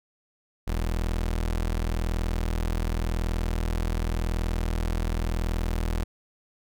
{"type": "tone", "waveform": "30% pulse", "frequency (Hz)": 40.9, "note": "E1", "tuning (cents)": -13, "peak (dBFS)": -22, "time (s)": [0.67, 6.04], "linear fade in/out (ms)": 10, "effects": []}